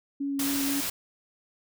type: tone with vibrato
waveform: sine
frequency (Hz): 278.4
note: C#4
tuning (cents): +8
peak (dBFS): -27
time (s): 0.2-0.81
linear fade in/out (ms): 10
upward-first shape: sine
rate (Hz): 3.9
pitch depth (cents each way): 12
type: noise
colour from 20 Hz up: white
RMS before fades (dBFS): -31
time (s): 0.39-0.9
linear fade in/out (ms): 5
effects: none